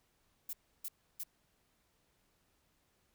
violet noise bursts, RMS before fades -41 dBFS, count 3, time 0.49-1.236 s, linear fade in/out 5 ms, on 42 ms, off 310 ms, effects pink hiss -75 dBFS RMS until 3.14 s

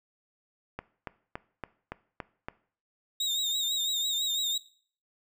click train, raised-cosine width 0.5 ms, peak -20 dBFS, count 7, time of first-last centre 0.79-2.485 s, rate 3.54 Hz
35% pulse tone with vibrato, 3729 Hz, A#7, in tune, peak -26 dBFS, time 3.2-4.58 s, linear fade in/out 5 ms, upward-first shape sine, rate 6 Hz, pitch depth 61 cents each way
effects noise-tail reverb RT60 0.5 s tail -19 dB re dry

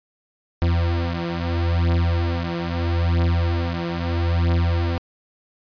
40% pulse beating tone pair, 84.7 / 85.47 Hz, E2 / F2, +48 / -37 cents, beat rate 0.77 Hz, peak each -21 dBFS, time 0.62-4.98 s, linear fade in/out 0 ms, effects resampled to 11025 Hz

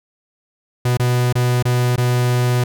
45% pulse tone with dropouts, 123.47 Hz, B2, in tune, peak -14 dBFS, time 0.85-2.64 s, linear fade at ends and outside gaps 5 ms, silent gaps 0.972-0.996 / 1.327-1.353 / 1.626-1.652 / 1.961-1.978 s, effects none

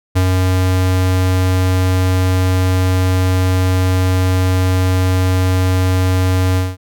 square tone with ADSR envelope, 92.5 Hz, F#2, in tune, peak -10 dBFS, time 0.15-6.77 s, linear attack 18 ms, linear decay 71 ms, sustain -2 dB, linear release 200 ms, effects none

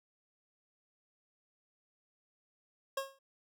25% pulse tone with exponential decay, 543 Hz, C#5, 36 cents flat, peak -27 dBFS, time 2.97-3.19 s, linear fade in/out 5 ms, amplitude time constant 46 ms, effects none

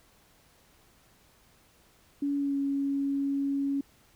sine tone with pitch glide, 283.5 to 278.1 Hz, C#4 to C#4, +39 to +6 cents, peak -26 dBFS, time 2.22-3.81 s, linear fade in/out 5 ms, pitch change -33 cents, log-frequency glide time 2.36-2.57 s, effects pink hiss -62 dBFS RMS until 4.15 s

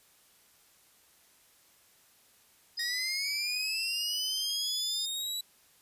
sine tone, 5000 Hz, D#8, 8 cents sharp, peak -33 dBFS, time 2.77-5.06 s, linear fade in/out 10 ms
sawtooth linear sweep, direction up, 1864.7 to 3951 Hz, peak -30 dBFS, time 2.79-5.41 s, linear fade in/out 5 ms
effects white hiss -63 dBFS RMS until 5.81 s + resampled to 32000 Hz

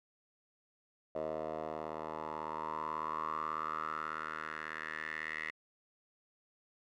10% pulse tone with band-pass filter sweep, 78.2 Hz, D#2, 9 cents sharp, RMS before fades -40 dBFS, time 1.15-5.51 s, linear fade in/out 5 ms, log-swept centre 630 to 2000 Hz, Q 6.4, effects none

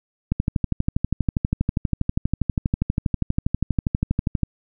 click train, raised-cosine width 5 ms, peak -7 dBFS, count 52, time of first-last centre 0.32-4.433 s, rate 12.4 Hz, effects none

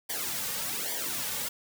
white noise with flanger, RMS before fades -33 dBFS, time 0.09-1.49 s, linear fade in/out 10 ms, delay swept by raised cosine 0.74 to 3.04 ms, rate 1.2 Hz, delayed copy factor -0.85, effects none

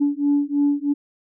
sine beating tone pair, 285.6 / 288.7 Hz, D4 / D4, -48 / -30 cents, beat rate 3.1 Hz, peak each -19 dBFS, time 0-0.94 s, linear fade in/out 20 ms, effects tanh soft clip ceiling -11 dBFS

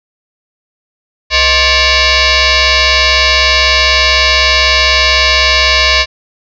sine tone with frequency modulation, 1059 Hz, C6, 21 cents sharp, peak -6 dBFS, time 1.3-6.06 s, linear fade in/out 50 ms, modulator 562 Hz, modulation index 7.3, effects none

